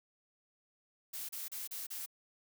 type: noise bursts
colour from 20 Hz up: blue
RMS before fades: -42 dBFS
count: 5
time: 1.13-2.062 s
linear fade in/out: 10 ms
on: 160 ms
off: 33 ms
effects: none